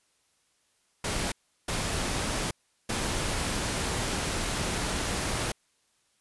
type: noise bursts at uneven times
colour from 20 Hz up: pink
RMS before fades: -30 dBFS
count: 3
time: 1.04-1.32 / 1.68-2.51 / 2.89-5.52 s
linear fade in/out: 5 ms
effects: white hiss -70 dBFS RMS until 6.2 s + resampled to 24000 Hz